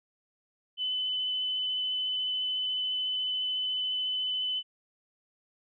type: tone with vibrato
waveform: sine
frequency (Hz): 3018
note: F#7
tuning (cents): +34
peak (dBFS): -28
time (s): 0.77-4.63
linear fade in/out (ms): 50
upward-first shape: sine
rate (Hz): 14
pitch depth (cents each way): 11
effects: none